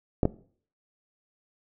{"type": "clicks", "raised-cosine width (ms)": 2, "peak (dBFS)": -8, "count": 2, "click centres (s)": [0.232, 0.254], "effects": ["noise-tail reverb RT60 0.5 s tail -19 dB re dry"]}